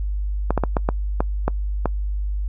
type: clicks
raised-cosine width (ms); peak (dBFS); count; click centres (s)
1; -5; 8; 0.506 / 0.577 / 0.637 / 0.768 / 0.889 / 1.205 / 1.48 / 1.857
effects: noise-tail reverb RT60 0.1 s tail -25 dB re dry + added 50 Hz sine -21 dBFS peak until 2.48 s